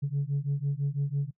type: beating tone pair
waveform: sine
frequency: 138.59 / 144.59 Hz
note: C#3 / D3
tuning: 0 / -27 cents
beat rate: 6 Hz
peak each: -28 dBFS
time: 0.02-1.31 s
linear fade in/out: 20 ms
effects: noise-tail reverb RT60 0.1 s tail -22 dB re dry + tanh soft clip ceiling -22 dBFS